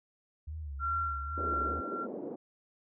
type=tone with vibrato; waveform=sine; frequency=73.42 Hz; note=D2; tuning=in tune; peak=-37 dBFS; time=0.47-1.81 s; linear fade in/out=10 ms; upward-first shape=sine; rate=2.4 Hz; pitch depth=130 cents each way
type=tone with tremolo; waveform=sine; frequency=1369 Hz; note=F6; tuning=35 cents flat; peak=-29 dBFS; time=0.79-2.07 s; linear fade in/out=50 ms; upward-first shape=sine; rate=1.6 Hz; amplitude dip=65%
type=band-pass noise; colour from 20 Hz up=white; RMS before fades=-40 dBFS; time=1.37-2.36 s; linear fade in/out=10 ms; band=230 to 490 Hz; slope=24 dB/octave
effects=none